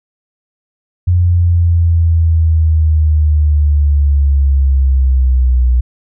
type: linear sweep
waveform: sine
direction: down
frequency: 88.9 to 61.1 Hz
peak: -7 dBFS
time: 1.07-5.81 s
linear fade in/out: 10 ms
effects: none